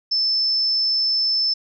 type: tone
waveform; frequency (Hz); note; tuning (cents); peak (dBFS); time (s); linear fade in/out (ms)
sine; 5274; E8; 0; -17; 0.11-1.54; 10
effects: none